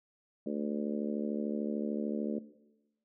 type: harmonic tone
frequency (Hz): 73.42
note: D2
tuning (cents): 0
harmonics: 3 / 4 / 5 / 6 / 7 / 8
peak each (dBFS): -36 / -38 / -40 / -42 / -43 / -44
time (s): 0.46-2.39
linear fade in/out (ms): 5
effects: noise-tail reverb RT60 1.0 s tail -17 dB re dry